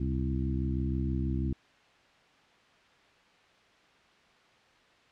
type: harmonic tone with a mistuned harmonic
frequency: 66.2 Hz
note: C2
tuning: 21 cents sharp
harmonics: 1 / 2 / 3 / 4 / 5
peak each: -31 / -34 / -36 / -37 / -38 dBFS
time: 0-1.53 s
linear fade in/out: 5 ms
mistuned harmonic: 1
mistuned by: +130 cents
effects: white hiss -61 dBFS RMS until 5.11 s + low-pass 3000 Hz 12 dB/octave